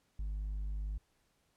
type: tone with hard clipping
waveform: triangle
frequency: 51 Hz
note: G#1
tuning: 31 cents flat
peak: -34 dBFS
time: 0.19-0.98 s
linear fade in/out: 5 ms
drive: 1 dB
effects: pink hiss -75 dBFS RMS until 1.56 s + low-pass 12000 Hz 12 dB/octave